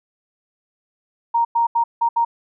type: tone bursts at uneven times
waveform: sine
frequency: 932.3 Hz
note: A#5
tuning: in tune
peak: -14 dBFS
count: 5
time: 1.34-1.45 / 1.55-1.67 / 1.75-1.84 / 2.01-2.09 / 2.16-2.25 s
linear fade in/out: 10 ms
effects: none